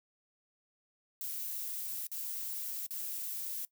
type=noise with dropouts; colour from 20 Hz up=violet; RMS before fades=-39 dBFS; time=1.21-3.65 s; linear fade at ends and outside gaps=1 ms; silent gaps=2.069-2.116 / 2.865-2.907 s; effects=noise-tail reverb RT60 0.1 s tail -20 dB re dry